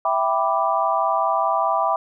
sine chord, E minor seventh, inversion none, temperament equal, 659.3 / 784 / 987.8 / 1174.7 Hz, E5 / G5 / B5 / D6, 0 / 0 / 0 / 0 cents, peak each -23 dBFS, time 0.05-1.96 s, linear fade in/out 2 ms, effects none

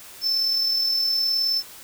triangle tone with amplitude modulation, 5290 Hz, E8, 5 cents sharp, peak -17 dBFS, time 0.21-1.63 s, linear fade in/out 50 ms, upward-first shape sine, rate 39.2 Hz, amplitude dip 35%, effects white hiss -43 dBFS RMS until 1.83 s

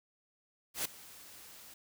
white noise with ADSR envelope, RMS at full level -33 dBFS, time 0.74-1.74 s, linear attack 110 ms, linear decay 9 ms, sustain -20 dB, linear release 5 ms, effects none

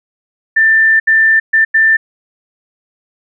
sine tone bursts at uneven times, 1781 Hz, A6, 21 cents sharp, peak -6 dBFS, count 4, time 0.56-1 / 1.07-1.4 / 1.53-1.65 / 1.74-1.97 s, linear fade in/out 10 ms, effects none

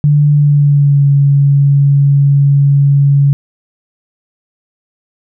sine tone with pitch glide, 146.83 to 140.77 Hz, D3 to C#3, 0 to +27 cents, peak -5 dBFS, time 0.04-3.33 s, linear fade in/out 0 ms, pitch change -73 cents, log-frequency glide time 0.32-1.07 s, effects none

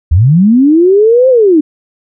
sine linear two-way sweep, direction up then down, 70.4 to 530 to 287.8 Hz, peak -3 dBFS, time 0.11-1.61 s, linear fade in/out 10 ms, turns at 1.29 s, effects none

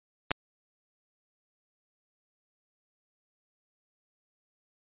clicks, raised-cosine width 0.3 ms, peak -14 / -9 dBFS, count 2, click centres 0.308 / 0.315 s, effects resampled to 8000 Hz

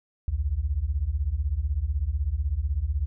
sine beating tone pair, 62.3 / 78.3 Hz, B1 / D#2, +16 / +11 cents, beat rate 16 Hz, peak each -27 / -26 dBFS, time 0.28-3.06 s, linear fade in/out 0 ms, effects none

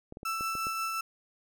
clicks, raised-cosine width 2 ms, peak -29 dBFS, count 6, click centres 0.124 / 0.171 / 0.231 / 0.409 / 0.553 / 0.669 s
35% pulse tone with tremolo, 1326 Hz, E6, 10 cents sharp, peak -28 dBFS, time 0.25-1.01 s, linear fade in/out 5 ms, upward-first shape triangle, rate 5.6 Hz, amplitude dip 30%
effects none

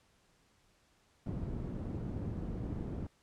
white low-pass noise, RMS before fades -39 dBFS, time 1.26-3.07 s, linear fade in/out 5 ms, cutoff 190 Hz, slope 12 dB/octave, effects pink hiss -70 dBFS RMS until 3.22 s + low-pass 9000 Hz 12 dB/octave

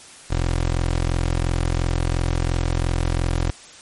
20% pulse tone, 42.88 Hz, F1, 31 cents flat, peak -14 dBFS, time 0.3-3.51 s, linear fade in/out 10 ms, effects white hiss -43 dBFS RMS until 3.81 s + MP3 48 kbps

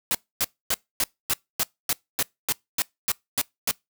white noise bursts, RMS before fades -23 dBFS, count 13, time 0.11-3.711 s, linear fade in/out 0 ms, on 37 ms, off 260 ms, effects noise-tail reverb RT60 0.2 s tail -25 dB re dry

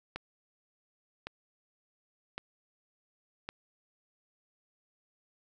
click train, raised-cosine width 0.3 ms, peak -21 dBFS, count 4, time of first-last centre 0.16-3.49 s, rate 0.901 Hz, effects none

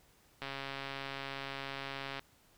click train, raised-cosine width 0.3 ms, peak -24 dBFS, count 244, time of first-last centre 0.42-2.194 s, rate 137 Hz, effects pink hiss -66 dBFS RMS until 2.57 s

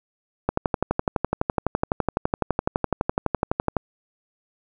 click train, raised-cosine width 1 ms, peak -6 dBFS, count 40, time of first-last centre 0.49-3.767 s, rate 11.9 Hz, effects none

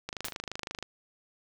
click train, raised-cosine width 0.2 ms, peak -18 dBFS, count 20, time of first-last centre 0.09-0.826 s, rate 25.8 Hz
white noise with exponential decay, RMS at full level -31 dBFS, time 0.25-0.33 s, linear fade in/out 0 ms, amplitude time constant 17 ms
effects none

